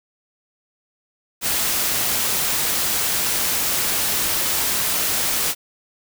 white noise, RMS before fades -21 dBFS, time 1.41-5.55 s, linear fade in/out 50 ms, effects none

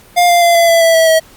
square tone with pitch steps, 705 / 695.7 / 686.5 / 677.5 / 668.5 / 659.7 / 651 / 642.4 Hz, F5 / F5 / F5 / E5 / E5 / E5 / E5 / E5, +16 / -7 / -30 / +47 / +24 / +1 / -22 / -45 cents, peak -7 dBFS, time 0.16-1.2 s, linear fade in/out 20 ms, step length 130 ms, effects pink hiss -42 dBFS RMS until 1.36 s + Opus 48 kbps

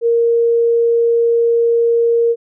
sine tone, 466.2 Hz, A#4, in tune, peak -10 dBFS, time 0.01-2.36 s, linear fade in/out 50 ms, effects none

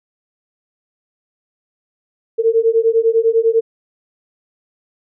sine beating tone pair, 448.6 / 458.6 Hz, A4 / A#4, +34 / -28 cents, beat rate 10 Hz, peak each -14 dBFS, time 2.38-3.61 s, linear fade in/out 20 ms, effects none

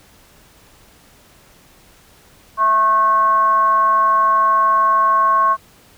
sine tone with frequency modulation, 1090 Hz, C#6, 29 cents flat, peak -11 dBFS, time 2.57-5.57 s, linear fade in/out 50 ms, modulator 433 Hz, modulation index 0.38, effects pink hiss -49 dBFS RMS until 5.97 s

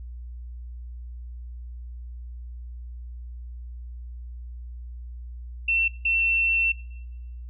sine tone bursts at uneven times, 2697 Hz, E7, 39 cents sharp, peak -20 dBFS, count 2, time 5.68-5.88 / 6.05-6.72 s, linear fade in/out 5 ms, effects noise-tail reverb RT60 1.0 s tail -20 dB re dry + added 60 Hz sine -35 dBFS peak until 7.49 s

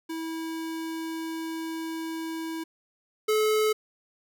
square tone pair in turn, 324.8 / 430.6 Hz, E4 / A4, -26 / -37 cents, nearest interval perfect fourth, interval 489 cents, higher second, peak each -32 / -22 dBFS, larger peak second, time 0.09-2.64 / 3.28-3.73 s, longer first, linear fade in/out 10 ms, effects none

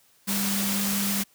sine tone in noise, 199.4 Hz, G3, 30 cents sharp, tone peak -27 dBFS, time 0.27-1.24 s, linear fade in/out 20 ms, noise white, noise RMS -28 dBFS, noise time 0.27-1.24 s, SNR -2 dB, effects white hiss -61 dBFS RMS until 1.34 s + high-pass 60 Hz 12 dB/octave

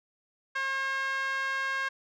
5% pulse tone with band-pass filter, 538 Hz, C5, 48 cents sharp, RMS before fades -31 dBFS, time 0.55-1.89 s, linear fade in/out 10 ms, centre 1400 Hz, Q 7.6, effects none

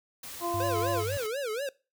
white noise, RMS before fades -42 dBFS, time 0.23-1.27 s, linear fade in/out 5 ms
harmonic tone, 344.7 Hz, F4, 23 cents flat, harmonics 1 / 2 / 3, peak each -33 / -33 / -33 dBFS, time 0.4-1.04 s, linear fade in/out 50 ms
sine tone, 99 Hz, G2, 18 cents sharp, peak -33 dBFS, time 0.54-1.17 s, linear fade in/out 0 ms
square tone with vibrato, 494.7 Hz, B4, 3 cents sharp, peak -31 dBFS, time 0.6-1.69 s, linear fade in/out 2 ms, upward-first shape sine, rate 4.1 Hz, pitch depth 260 cents each way
effects noise-tail reverb RT60 0.3 s tail -22 dB re dry

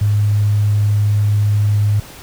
sine tone, 103.83 Hz, G#2, in tune, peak -11 dBFS, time 0.01-2 s, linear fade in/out 5 ms, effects pink hiss -37 dBFS RMS until 2.22 s

